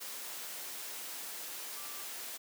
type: tone in noise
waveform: sine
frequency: 1174.7 Hz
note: D6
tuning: in tune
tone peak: -53 dBFS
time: 1.75-2.05 s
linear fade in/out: 20 ms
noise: white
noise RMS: -43 dBFS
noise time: 0-2.38 s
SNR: -13 dB
effects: high-pass 300 Hz 12 dB/octave